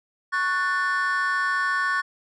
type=chord; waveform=triangle; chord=F# minor; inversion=second; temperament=just; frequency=1110 / 1480 / 1776 Hz; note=C#6 / F#6 / A6; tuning=+2 / 0 / +16 cents; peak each=-23 dBFS; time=0.32-2.02 s; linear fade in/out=20 ms; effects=tanh soft clip ceiling -15 dBFS + resampled to 22050 Hz